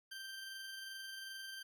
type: tone with amplitude modulation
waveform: 20% pulse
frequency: 1568 Hz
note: G6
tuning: in tune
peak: -40 dBFS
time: 0.11-1.63 s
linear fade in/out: 10 ms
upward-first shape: sine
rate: 22.6 Hz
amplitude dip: 25%
effects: none